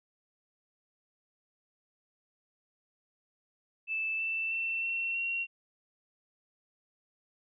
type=tone with pitch steps; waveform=sine; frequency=2635 / 2661 / 2687 / 2714 / 2741 Hz; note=E7 / E7 / E7 / E7 / F7; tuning=-1 / +16 / +33 / +50 / -33 cents; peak=-30 dBFS; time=3.87-5.47 s; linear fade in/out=50 ms; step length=320 ms; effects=none